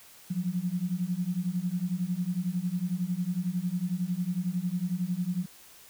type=beating tone pair; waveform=sine; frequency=173.2 / 184.2 Hz; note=F3 / F#3; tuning=-14 / -7 cents; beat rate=11 Hz; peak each=-31 / -30 dBFS; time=0.3-5.46 s; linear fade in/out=10 ms; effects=white hiss -53 dBFS RMS until 5.89 s